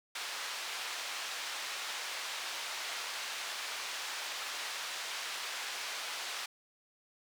white band-pass noise, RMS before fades -40 dBFS, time 0.15-6.46 s, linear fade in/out 5 ms, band 750 to 4500 Hz, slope 12 dB/octave, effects none

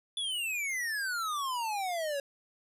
square exponential sweep, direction down, 3484 to 548 Hz, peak -32 dBFS, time 0.17-2.2 s, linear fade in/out 2 ms, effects resampled to 32000 Hz

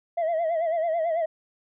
sine tone with vibrato, 659.3 Hz, E5, in tune, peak -20 dBFS, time 0.17-1.26 s, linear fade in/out 10 ms, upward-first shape sine, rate 9.1 Hz, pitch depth 86 cents each way, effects tanh soft clip ceiling -21 dBFS

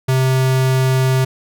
square tone, 130.81 Hz, C3, in tune, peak -13 dBFS, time 0.08-1.25 s, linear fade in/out 10 ms, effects none

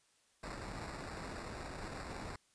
pink noise with sample-and-hold, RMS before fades -45 dBFS, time 0.43-2.36 s, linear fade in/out 5 ms, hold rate 3150 Hz, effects white hiss -72 dBFS RMS until 2.54 s + resampled to 22050 Hz

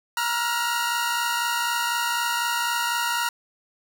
sawtooth tone cluster, 946 / 1368 / 1432 Hz, A#5 / F6 / F6, +25 / -36 / +43 cents, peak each -22 / -26 / -24 dBFS, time 0.17-3.29 s, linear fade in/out 2 ms, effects none

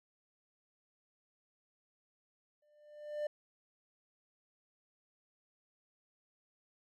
triangle tone with exponential growth, 596 Hz, D5, 25 cents sharp, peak -30 dBFS, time 2.62-3.27 s, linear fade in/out 5 ms, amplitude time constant 140 ms, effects none

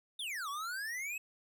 square exponential two-way sweep, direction down then up, 3729 to 1096 to 2621 Hz, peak -38 dBFS, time 0.19-1.18 s, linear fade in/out 5 ms, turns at 0.49 s, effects none

